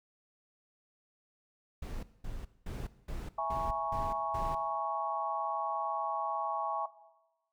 brown noise bursts, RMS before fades -39 dBFS, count 7, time 1.82-4.55 s, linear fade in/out 5 ms, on 210 ms, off 210 ms
sine chord, A# half-diminished seventh, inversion second, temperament equal with one note detuned, 659.3 / 830.6 / 950.8 / 1108.7 Hz, E5 / G#5 / A#5 / C#6, 0 / 0 / +34 / 0 cents, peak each -37 / -35 / -40 / -35 dBFS, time 3.38-6.86 s, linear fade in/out 5 ms
effects noise-tail reverb RT60 1.0 s tail -17 dB re dry

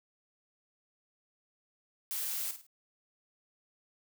blue noise with echo, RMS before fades -36 dBFS, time 2.11-2.51 s, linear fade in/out 0 ms, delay 52 ms, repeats 3, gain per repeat -9 dB, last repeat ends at 2.666 s, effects none

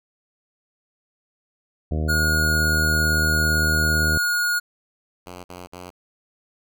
harmonic tone, 77.78 Hz, D#2, in tune, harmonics 1 / 2 / 3 / 4 / 5 / 6 / 7 / 8 / 9, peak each -22 / -28 / -32 / -34 / -36 / -38 / -39 / -40 / -41 dBFS, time 1.91-4.18 s, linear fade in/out 5 ms
square tone, 1439 Hz, F#6, 49 cents flat, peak -20 dBFS, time 2.08-4.6 s, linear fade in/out 20 ms
5% pulse tone bursts, 89.8 Hz, F2, 49 cents sharp, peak -25 dBFS, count 3, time 5.26-5.904 s, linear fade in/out 10 ms, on 180 ms, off 52 ms
effects none

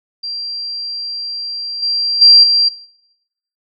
sine tone with level steps, 4735 Hz, D8, 13 cents sharp, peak -21 / -14 / -3 / -9 dBFS, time 0.23-2.69 s, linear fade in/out 10 ms, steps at 1.82 / 2.21 / 2.43 s, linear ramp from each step 10 ms, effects noise-tail reverb RT60 0.9 s tail -21 dB re dry

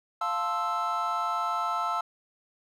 triangle chord, F major seventh, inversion none, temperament equal, 698.5 / 880 / 1046.5 / 1318.5 Hz, F5 / A5 / C6 / E6, 0 / 0 / 0 / 0 cents, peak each -32 / -32 / -33 / -27 dBFS, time 0.21-2.01 s, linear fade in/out 5 ms, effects none

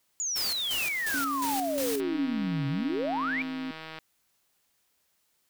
sine exponential two-way sweep, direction down then up, 7040 to 133.3 to 2433 Hz, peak -28 dBFS, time 0.2-3.42 s, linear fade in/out 0 ms, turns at 2.68 s
white noise with tremolo, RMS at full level -34 dBFS, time 0.35-2.01 s, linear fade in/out 20 ms, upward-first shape square, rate 2.8 Hz, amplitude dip 65%
sine tone with pitch glide, 277.2 to 261.6 Hz, C#4 to C4, 0 to 0 cents, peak -32 dBFS, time 1.14-3.71 s, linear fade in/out 2 ms, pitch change -100 cents, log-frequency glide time 2.93-3.36 s
click train, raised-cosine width 0.3 ms, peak -25 dBFS, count 317, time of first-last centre 2-3.987 s, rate 159 Hz
effects white hiss -72 dBFS RMS until 5.49 s

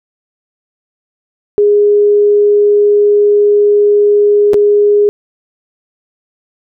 sine tone with dropouts, 412.7 Hz, G#4, 11 cents flat, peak -5 dBFS, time 1.58-5.09 s, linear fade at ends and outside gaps 0 ms, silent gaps 4.534-4.542 s, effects none

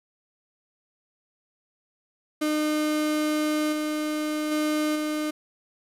35% pulse tone with level steps, 304.5 Hz, D#4, 37 cents flat, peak -21 / -24 / -21 / -24 dBFS, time 2.41-5.31 s, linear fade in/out 10 ms, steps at 3.72 / 4.51 / 4.95 s, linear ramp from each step 10 ms, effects resampled to 32000 Hz + 9-bit

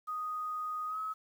sine tone with pitch glide, 1244.5 to 1281.7 Hz, D#6 to E6, 0 to -49 cents, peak -34 dBFS, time 0.07-1.14 s, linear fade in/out 20 ms, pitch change +51 cents, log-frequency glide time 0.87-0.98 s, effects 10-bit

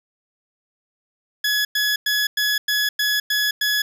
20% pulse tone bursts, 1691 Hz, G#6, 31 cents sharp, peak -13 dBFS, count 8, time 1.44-3.82 s, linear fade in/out 5 ms, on 210 ms, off 100 ms, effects none

